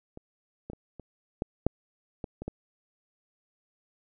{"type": "clicks", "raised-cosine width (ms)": 2, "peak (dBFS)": [-29, -24, -29, -29, -15, -9, -21, -24, -20], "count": 9, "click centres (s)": [0.174, 0.7, 0.733, 0.997, 1.421, 1.666, 2.242, 2.42, 2.48], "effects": []}